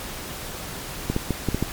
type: clicks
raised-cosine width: 3 ms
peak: -9 dBFS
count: 6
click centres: 1.1 / 1.164 / 1.307 / 1.487 / 1.546 / 1.626 s
effects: pink hiss -34 dBFS RMS until 1.72 s + MP3 96 kbps